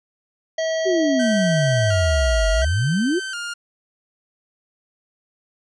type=harmonic tone; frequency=645 Hz; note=E5; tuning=38 cents flat; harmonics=1 / 3 / 5 / 7 / 9 / 10; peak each=-20 / -30 / -34 / -37 / -39 / -40 dBFS; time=0.58-2.65 s; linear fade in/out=5 ms
type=exponential two-way sweep; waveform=sine; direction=down then up; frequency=392 to 46.51 to 392 Hz; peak=-17 dBFS; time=0.85-3.2 s; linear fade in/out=20 ms; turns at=2.51 s
type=tone with vibrato; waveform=sawtooth; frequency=1476 Hz; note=F#6; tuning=5 cents flat; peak=-23 dBFS; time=1.19-3.54 s; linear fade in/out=10 ms; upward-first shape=square; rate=0.7 Hz; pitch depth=79 cents each way
effects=resampled to 22050 Hz